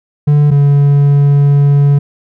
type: tone pair in turn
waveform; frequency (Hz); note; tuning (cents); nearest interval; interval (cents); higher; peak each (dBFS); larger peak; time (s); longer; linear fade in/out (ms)
triangle; 146.83 / 142.49; D3 / C#3; 0 / +48; minor second; 52; first; -3; neither; 0.27-0.51 / 0.51-1.99; second; 10
effects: none